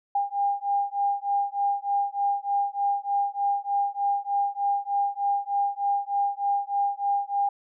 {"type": "beating tone pair", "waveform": "sine", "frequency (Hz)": [803, 806.3], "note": ["G5", "G5"], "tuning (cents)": [41, 49], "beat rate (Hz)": 3.3, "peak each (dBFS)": -26, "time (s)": [0.15, 7.49], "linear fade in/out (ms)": 5, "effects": []}